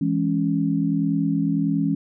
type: chord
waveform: sine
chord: C# minor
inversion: first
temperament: just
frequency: 166.31 / 207.9 / 277.2 Hz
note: E3 / G#3 / C#4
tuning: +16 / +2 / 0 cents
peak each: -23 / -25 / -22 dBFS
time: 0.01-1.95 s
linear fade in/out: 5 ms
effects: none